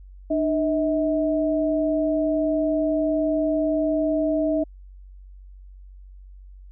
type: tone pair together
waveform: sine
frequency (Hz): 301.8 / 639.5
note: D4 / D#5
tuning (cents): +47 / +47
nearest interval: octave + minor second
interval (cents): 1300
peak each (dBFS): -22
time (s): 0.3-4.64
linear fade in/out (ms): 10
effects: added 47 Hz sine -41 dBFS peak until 6.71 s